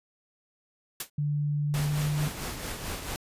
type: noise with exponential decay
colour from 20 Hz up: white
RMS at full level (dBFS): -27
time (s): 1-1.1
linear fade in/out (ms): 5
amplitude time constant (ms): 21
type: tone with pitch glide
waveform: sine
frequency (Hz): 146.83 to 148.62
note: D3 to D3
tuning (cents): 0 to +21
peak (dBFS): -25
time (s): 1.18-2.28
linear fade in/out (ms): 5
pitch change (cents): +21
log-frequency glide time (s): 1.81-2.06
type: noise with tremolo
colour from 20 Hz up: pink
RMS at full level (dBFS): -34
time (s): 1.74-3.16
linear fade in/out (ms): 0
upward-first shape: sine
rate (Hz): 4.5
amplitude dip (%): 45
effects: resampled to 32000 Hz